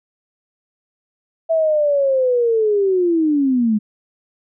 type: linear sweep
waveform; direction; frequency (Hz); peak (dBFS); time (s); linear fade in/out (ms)
sine; down; 659.3 to 205.9; -13; 1.49-3.79; 20
effects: none